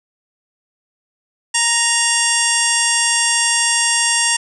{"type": "harmonic tone with a mistuned harmonic", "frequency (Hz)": 932.3, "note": "A#5", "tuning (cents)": 0, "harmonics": [1, 2, 3, 4, 5, 6, 7, 8, 9, 10], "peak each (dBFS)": [-24, -21, -21, -27, -26, -21, -26, -22, -21, -24], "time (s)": [1.54, 4.37], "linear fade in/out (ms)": 10, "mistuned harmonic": 4, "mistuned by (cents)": -140, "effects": []}